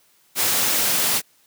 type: noise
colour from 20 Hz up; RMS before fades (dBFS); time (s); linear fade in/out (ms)
white; -20; 0.35-1.22; 50
effects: white hiss -59 dBFS RMS until 1.46 s + high-pass 100 Hz 12 dB/octave